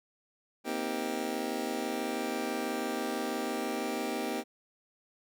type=chord; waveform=25% pulse; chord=C minor seventh; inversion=third; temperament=just; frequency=235.5 / 261.6 / 314 / 392.4 Hz; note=Bb3 / C4 / Eb4 / G4; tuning=+18 / 0 / +16 / +2 cents; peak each=-34 dBFS; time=0.64-4.44 s; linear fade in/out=50 ms; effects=none